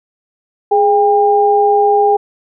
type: tone pair together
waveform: sine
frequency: 416.3 / 802 Hz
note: G#4 / G5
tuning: +4 / +39 cents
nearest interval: major seventh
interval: 1135 cents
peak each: -11 / -10 dBFS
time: 0.71-2.17 s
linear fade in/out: 10 ms
effects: none